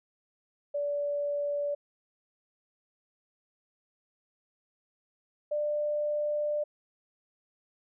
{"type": "tone pair in turn", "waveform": "sine", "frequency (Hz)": [578, 594.6], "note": ["D5", "D5"], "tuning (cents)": [-28, 21], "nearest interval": "unison", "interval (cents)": 49, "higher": "second", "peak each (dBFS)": [-28, -27], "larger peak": "second", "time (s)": [[0.74, 1.75], [5.51, 6.64]], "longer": "second", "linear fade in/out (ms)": 10, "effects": []}